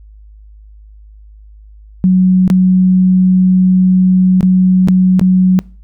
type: tone with dropouts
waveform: sine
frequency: 185 Hz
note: F#3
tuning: in tune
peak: -5 dBFS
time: 2.04-5.59 s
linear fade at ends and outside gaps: 0 ms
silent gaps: 2.478-2.501 / 4.408-4.429 / 4.875-4.885 / 5.195-5.213 s
effects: noise-tail reverb RT60 0.4 s tail -25 dB re dry + added 52 Hz sine -35 dBFS peak until 5.83 s